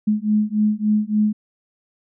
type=beating tone pair; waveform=sine; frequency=210.3 / 213.8 Hz; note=G#3 / A3; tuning=+22 / -49 cents; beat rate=3.5 Hz; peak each=-19 dBFS; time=0.07-1.33 s; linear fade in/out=10 ms; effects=none